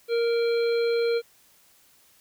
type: harmonic tone with a mistuned harmonic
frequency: 466.7 Hz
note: A#4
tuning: 2 cents sharp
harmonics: 1 / 3 / 5 / 7 / 9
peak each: -21 / -37 / -37 / -44 / -38 dBFS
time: 0.08-1.22 s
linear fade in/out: 50 ms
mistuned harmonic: 9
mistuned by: -29 cents
effects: white hiss -59 dBFS RMS until 2.2 s